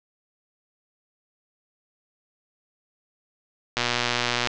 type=click train; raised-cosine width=0.2 ms; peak=-5 dBFS; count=86; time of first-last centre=3.77-4.472 s; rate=121 Hz; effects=low-pass 6000 Hz 12 dB/octave